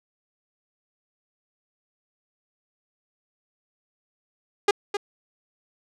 sawtooth tone with echo, 407 Hz, G#4, 35 cents flat, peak -11 dBFS, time 4.68-4.71 s, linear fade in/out 5 ms, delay 260 ms, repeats 1, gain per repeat -9 dB, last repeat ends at 4.97 s, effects low-pass 7000 Hz 12 dB/octave

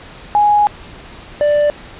sine / triangle tone pair in turn, 830.6 / 589.3 Hz, G#5 / D5, 0 / +6 cents, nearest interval tritone, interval 594 cents, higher first, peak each -8 dBFS, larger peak neither, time 0.35-0.67 / 1.41-1.7 s, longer first, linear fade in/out 0 ms, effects pink hiss -36 dBFS RMS until 1.99 s + resampled to 8000 Hz

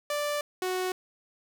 sawtooth tone pair in turn, 587.3 / 369.1 Hz, D5 / F#4, 0 / -4 cents, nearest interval minor sixth, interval 804 cents, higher first, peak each -24 dBFS, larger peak neither, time 0.1-0.41 / 0.62-0.92 s, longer first, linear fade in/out 2 ms, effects none

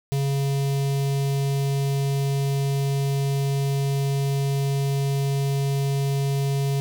square tone with notch filter, 138.59 Hz, C#3, in tune, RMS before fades -23 dBFS, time 0.12-6.8 s, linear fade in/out 0 ms, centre 1400 Hz, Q 0.79, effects none

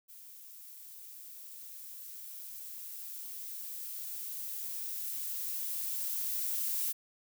violet noise with level ramp, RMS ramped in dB -52 to -33 dBFS, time 0.08-6.93 s, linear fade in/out 20 ms, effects none

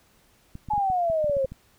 clicks, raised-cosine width 5 ms, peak -25 dBFS, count 11, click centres 0.554 / 0.687 / 0.736 / 0.779 / 0.901 / 1.1 / 1.244 / 1.297 / 1.368 / 1.446 / 1.52 s
sine exponential sweep, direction down, 860 to 523.3 Hz, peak -21 dBFS, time 0.7-1.46 s, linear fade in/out 10 ms
effects pink hiss -61 dBFS RMS until 1.78 s

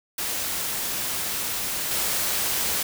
white noise with level steps, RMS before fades -28 / -25 dBFS, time 0.18-2.83 s, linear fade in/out 5 ms, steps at 1.91 s, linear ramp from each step 2 ms, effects none

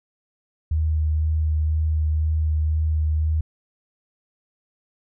sine tone with vibrato, 77.78 Hz, D#2, in tune, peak -18 dBFS, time 0.71-3.41 s, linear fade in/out 5 ms, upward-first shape sine, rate 2 Hz, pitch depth 14 cents each way, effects none

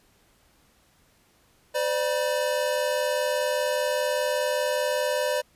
square tone cluster, 512 / 592 / 965 Hz, C5 / D5 / B5, -38 / +14 / -40 cents, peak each -28 / -27 / -33 dBFS, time 1.74-5.42 s, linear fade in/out 20 ms, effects pink hiss -62 dBFS RMS until 5.55 s + resampled to 32000 Hz

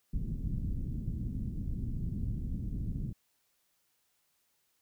pink low-pass noise, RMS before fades -35 dBFS, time 0.13-3.13 s, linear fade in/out 10 ms, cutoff 230 Hz, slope 24 dB/octave, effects white hiss -75 dBFS RMS until 4.81 s

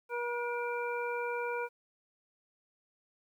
harmonic tone with a mistuned harmonic, 479.8 Hz, A#4, 50 cents sharp, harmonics 1 / 2 / 3 / 5, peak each -35 / -38 / -40 / -42 dBFS, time 0.09-1.69 s, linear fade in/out 50 ms, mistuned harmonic 5, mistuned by -28 cents, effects 11-bit

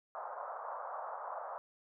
pink band-pass noise, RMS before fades -43 dBFS, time 0.15-1.58 s, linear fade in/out 0 ms, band 580 to 1300 Hz, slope 48 dB/octave, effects none

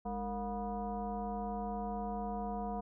sine tone with frequency modulation, 462.2 Hz, A#4, 15 cents flat, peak -35 dBFS, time 0.05-2.81 s, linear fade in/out 10 ms, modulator 256 Hz, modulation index 1.8, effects none

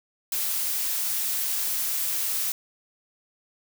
blue noise, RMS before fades -27 dBFS, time 0.32-2.52 s, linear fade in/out 2 ms, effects none

